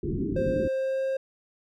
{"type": "low-pass noise", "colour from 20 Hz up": "white", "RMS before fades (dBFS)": -29, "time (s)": [0.03, 0.68], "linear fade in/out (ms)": 5, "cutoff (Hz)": 400, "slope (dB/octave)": 96}
{"type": "tone with pitch glide", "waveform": "triangle", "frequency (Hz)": [526, 533], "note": ["C5", "C5"], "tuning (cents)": [9, 32], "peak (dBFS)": -23, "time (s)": [0.36, 1.17], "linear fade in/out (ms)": 5, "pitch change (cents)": 23, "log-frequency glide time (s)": [0.52, 1.03]}
{"effects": []}